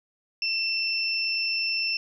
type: tone pair together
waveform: sine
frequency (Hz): 2681 / 5352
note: E7 / E8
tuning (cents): +29 / +25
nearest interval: octave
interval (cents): 1196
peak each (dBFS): -27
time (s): 0.42-1.97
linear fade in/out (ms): 2
effects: 10-bit